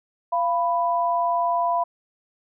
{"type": "tone pair together", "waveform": "sine", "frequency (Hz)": [690, 990], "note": ["F5", "B5"], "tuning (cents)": [-21, 4], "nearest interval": "tritone", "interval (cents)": 625, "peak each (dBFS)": -22, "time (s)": [0.32, 1.84], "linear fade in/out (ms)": 10, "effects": []}